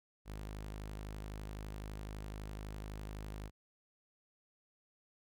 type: tone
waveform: sawtooth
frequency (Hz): 51.91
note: G#1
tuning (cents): 0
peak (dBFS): -39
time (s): 0.25-3.51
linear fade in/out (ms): 50
effects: none